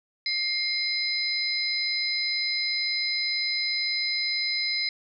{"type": "tone cluster", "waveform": "sine", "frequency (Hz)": [2117, 4081, 5010], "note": ["C7", "C8", "D#8"], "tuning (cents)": [20, -44, 11], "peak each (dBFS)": -29, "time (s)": [0.26, 4.89], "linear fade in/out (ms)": 2, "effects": []}